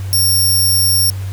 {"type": "tone", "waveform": "5% pulse", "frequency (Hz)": 5510, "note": "F8", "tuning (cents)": -24, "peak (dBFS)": -5, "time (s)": [0.13, 1.1], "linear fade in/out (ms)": 0, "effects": ["added 96 Hz sine -20 dBFS peak until 1.32 s", "pink hiss -38 dBFS RMS until 1.32 s"]}